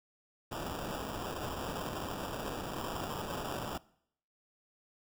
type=noise with sample-and-hold; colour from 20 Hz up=violet; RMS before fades=-39 dBFS; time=0.51-3.78 s; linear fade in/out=10 ms; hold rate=2100 Hz; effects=noise-tail reverb RT60 0.7 s tail -22 dB re dry